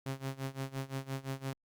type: tone with tremolo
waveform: sawtooth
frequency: 134.6 Hz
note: C3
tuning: 49 cents sharp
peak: -30 dBFS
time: 0.06-1.53 s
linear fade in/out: 0 ms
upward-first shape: sine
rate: 5.8 Hz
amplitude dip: 90%
effects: Opus 48 kbps